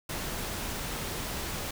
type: noise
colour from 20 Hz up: pink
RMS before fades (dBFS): -35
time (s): 0.09-1.71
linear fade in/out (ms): 5
effects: none